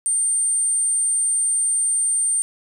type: tone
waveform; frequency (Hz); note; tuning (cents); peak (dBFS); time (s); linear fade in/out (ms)
sine; 8870; C#9; 0; -17; 0.06-2.42; 0
effects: 8-bit